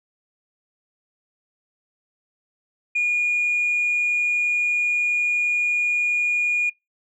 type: tone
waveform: sine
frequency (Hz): 2437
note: D#7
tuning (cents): -37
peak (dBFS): -17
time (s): 2.95-6.7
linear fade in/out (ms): 10
effects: noise-tail reverb RT60 0.2 s tail -24 dB re dry + tanh soft clip ceiling -15 dBFS